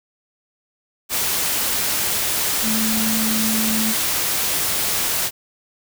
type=tone in noise; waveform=sine; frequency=220 Hz; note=A3; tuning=in tune; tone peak=-21 dBFS; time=2.62-3.95 s; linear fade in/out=50 ms; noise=white; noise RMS=-21 dBFS; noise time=1.09-5.31 s; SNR=-3 dB; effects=none